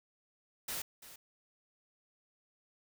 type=noise with echo; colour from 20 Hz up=white; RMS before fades=-39 dBFS; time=0.68-0.82 s; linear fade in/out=5 ms; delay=340 ms; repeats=1; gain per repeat=-14 dB; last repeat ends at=1.16 s; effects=none